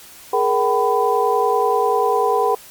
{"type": "tone cluster", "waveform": "sine", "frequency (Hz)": [419.6, 469.8, 765, 999], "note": ["G#4", "A#4", "G5", "B5"], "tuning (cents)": [18, 13, -42, 20], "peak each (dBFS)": -20, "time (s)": [0.33, 2.55], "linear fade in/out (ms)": 5, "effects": ["white hiss -42 dBFS RMS until 2.7 s", "Opus 48 kbps"]}